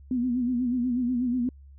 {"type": "tone with vibrato", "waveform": "sine", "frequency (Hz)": 246.9, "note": "B3", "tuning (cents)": 0, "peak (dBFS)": -23, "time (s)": [0.11, 1.49], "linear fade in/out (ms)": 2, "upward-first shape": "sine", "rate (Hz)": 8.2, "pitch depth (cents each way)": 74, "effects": ["added 69 Hz sine -46 dBFS peak until 1.78 s"]}